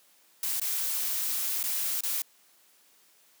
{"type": "noise with dropouts", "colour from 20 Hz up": "blue", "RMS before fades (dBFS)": -30, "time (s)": [0.43, 2.22], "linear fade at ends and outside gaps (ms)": 2, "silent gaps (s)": [[0.599, 0.615], [1.63, 1.638], [2.008, 2.034]], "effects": ["white hiss -62 dBFS RMS until 3.4 s", "high-pass 200 Hz 12 dB/octave"]}